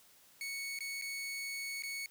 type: tone with dropouts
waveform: sawtooth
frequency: 2217 Hz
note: C#7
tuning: in tune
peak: -35 dBFS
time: 0.41-2.06 s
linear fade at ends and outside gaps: 1 ms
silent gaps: 0.789-0.806 / 1.014-1.021 / 1.823-1.835 s
effects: white hiss -63 dBFS RMS until 2.1 s